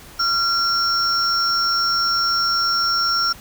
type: tone pair together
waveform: triangle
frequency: 1374 / 5480 Hz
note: F6 / F8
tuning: -29 / -34 cents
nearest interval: 2 octaves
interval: 2395 cents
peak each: -18 dBFS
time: 0.19-3.33 s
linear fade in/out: 10 ms
effects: pink hiss -42 dBFS RMS until 3.4 s